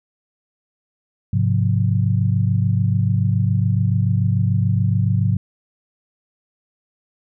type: chord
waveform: sine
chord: F minor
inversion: first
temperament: equal with one note detuned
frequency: 103.83 / 130.81 / 177.15 Hz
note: Ab2 / C3 / F3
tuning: 0 / 0 / +25 cents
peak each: -17 / -20 / -22 dBFS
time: 1.33-5.37 s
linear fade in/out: 5 ms
effects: none